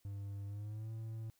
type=tone with pitch glide; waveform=triangle; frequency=100 to 111.6 Hz; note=G2 to A2; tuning=+35 to +25 cents; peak=-39 dBFS; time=0.05-1.3 s; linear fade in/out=0 ms; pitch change=+190 cents; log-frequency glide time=0.46-0.91 s; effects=white hiss -75 dBFS RMS until 1.39 s